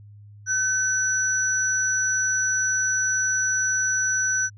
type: tone pair together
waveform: sine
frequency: 1531 / 5909 Hz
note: G6 / F#8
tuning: -41 / -3 cents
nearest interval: octave + major seventh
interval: 2338 cents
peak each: -23 dBFS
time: 0.46-4.5 s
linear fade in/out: 50 ms
effects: added 103 Hz sine -43 dBFS peak until 4.57 s